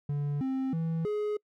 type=tone with pitch steps; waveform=triangle; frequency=144.5 / 264.1 / 163.6 / 419.8 Hz; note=D3 / C4 / E3 / G#4; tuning=-28 / +16 / -13 / +19 cents; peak=-26 dBFS; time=0.09-1.37 s; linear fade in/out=5 ms; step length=320 ms; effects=noise-tail reverb RT60 0.1 s tail -26 dB re dry